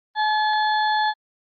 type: harmonic tone with a mistuned harmonic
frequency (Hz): 856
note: A5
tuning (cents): -48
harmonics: 1 / 2 / 4 / 5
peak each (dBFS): -19 / -25 / -31 / -33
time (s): 0.15-1.14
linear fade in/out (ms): 50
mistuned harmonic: 4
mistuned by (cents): +21
effects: Opus 24 kbps